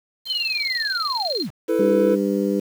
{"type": "tone with tremolo", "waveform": "sine", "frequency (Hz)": 4186, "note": "C8", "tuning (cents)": 0, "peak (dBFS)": -21, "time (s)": [0.25, 1.46], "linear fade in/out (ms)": 50, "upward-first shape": "square", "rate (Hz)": 20, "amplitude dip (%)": 80}
{"type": "linear sweep", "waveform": "sine", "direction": "down", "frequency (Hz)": [3157, 92.8], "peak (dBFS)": -24, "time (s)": [0.26, 1.51], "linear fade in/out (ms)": 50}
{"type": "chord", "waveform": "triangle", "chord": "E suspended fourth", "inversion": "none", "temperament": "equal with one note detuned", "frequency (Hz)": [329.6, 440, 499.3], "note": ["E4", "A4", "B4"], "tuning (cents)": [0, 0, 19], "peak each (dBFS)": -20, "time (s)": [1.68, 2.16], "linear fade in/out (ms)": 20}
{"type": "harmonic tone", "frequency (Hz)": 99.8, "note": "G2", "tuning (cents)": 32, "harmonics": [2, 3, 4, 5], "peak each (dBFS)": [-22, -24, -25, -26], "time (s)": [1.79, 2.6], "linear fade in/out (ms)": 5}
{"effects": ["7-bit"]}